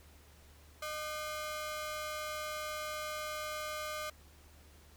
sawtooth ring-modulated tone, 912 Hz, A#5, 38 cents flat, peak -31 dBFS, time 0.82-4.1 s, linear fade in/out 5 ms, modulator 300 Hz, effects added 74 Hz sine -58 dBFS peak until 4.96 s + pink hiss -62 dBFS RMS until 4.96 s

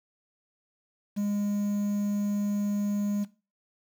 triangle tone with quantisation, 204.8 Hz, G#3, 24 cents flat, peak -24 dBFS, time 1.16-3.25 s, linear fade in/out 20 ms, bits 8, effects noise-tail reverb RT60 0.3 s tail -17 dB re dry

